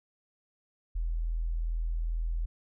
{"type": "tone", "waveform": "sine", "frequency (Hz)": 41.2, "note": "E1", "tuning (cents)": 0, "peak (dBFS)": -28, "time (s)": [0.95, 2.46], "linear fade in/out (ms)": 10, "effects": []}